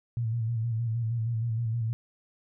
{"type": "tone with vibrato", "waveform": "sine", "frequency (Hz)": 114.8, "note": "A#2", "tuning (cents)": -26, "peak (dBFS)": -26, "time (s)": [0.17, 1.93], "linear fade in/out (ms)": 0, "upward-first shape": "square", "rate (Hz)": 6.4, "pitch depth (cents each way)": 50, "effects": []}